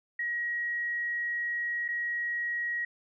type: tone with dropouts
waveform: sine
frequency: 1900 Hz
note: A#6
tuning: 33 cents sharp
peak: -29 dBFS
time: 0.19-2.85 s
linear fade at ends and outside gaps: 5 ms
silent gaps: 1.881-1.886 s
effects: none